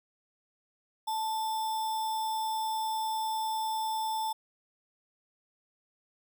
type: tone with sample-and-hold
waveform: sine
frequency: 880 Hz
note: A5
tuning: in tune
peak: -29 dBFS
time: 1.07-4.33 s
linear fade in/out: 10 ms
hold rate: 4410 Hz
effects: none